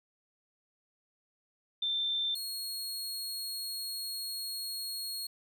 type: tone pair in turn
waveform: sine / sawtooth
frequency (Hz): 3566 / 4303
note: A7 / C8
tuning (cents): +22 / +48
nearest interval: minor third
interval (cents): 326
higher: second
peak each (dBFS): -29 / -33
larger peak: first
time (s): 1.82-2.35 / 2.35-5.27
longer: second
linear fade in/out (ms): 5
effects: none